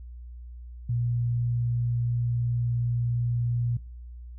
sine tone, 119.6 Hz, A#2, 45 cents sharp, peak -24 dBFS, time 0.89-3.77 s, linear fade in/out 5 ms, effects noise-tail reverb RT60 0.4 s tail -19 dB re dry + added 60 Hz sine -39 dBFS peak until 4.38 s

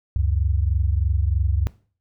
sine tone pair together, 69.34 / 92.5 Hz, C#2 / F#2, +1 / 0 cents, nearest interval perfect fourth, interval 499 cents, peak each -20 / -22 dBFS, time 0.16-1.67 s, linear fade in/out 0 ms, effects noise-tail reverb RT60 0.4 s tail -18 dB re dry

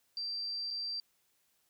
sine tone with dropouts, 4699 Hz, D8, in tune, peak -35 dBFS, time 0.17-1 s, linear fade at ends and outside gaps 1 ms, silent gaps 0.705-0.709 s, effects white hiss -74 dBFS RMS until 1.69 s

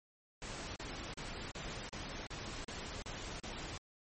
pink noise bursts, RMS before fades -44 dBFS, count 9, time 0.42-3.776 s, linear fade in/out 0 ms, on 340 ms, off 37 ms, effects MP3 32 kbps

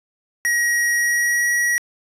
square tone with pitch glide, 1900 to 1916.5 Hz, A#6 to A#6, +33 to +47 cents, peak -17 dBFS, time 0.45-1.78 s, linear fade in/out 0 ms, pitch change +14 cents, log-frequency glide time 0.96-1.49 s, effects resampled to 32000 Hz

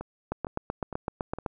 two click trains, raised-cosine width 1 ms, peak -22 / -15 dBFS, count 4 / 10, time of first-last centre 0.01-1.386 / 0.32-1.462 s, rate 2.18 / 7.88 Hz, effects none

